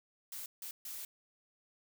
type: noise bursts at uneven times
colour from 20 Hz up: blue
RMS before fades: -44 dBFS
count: 3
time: 0.32-0.46 / 0.62-0.71 / 0.85-1.05 s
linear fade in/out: 2 ms
effects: none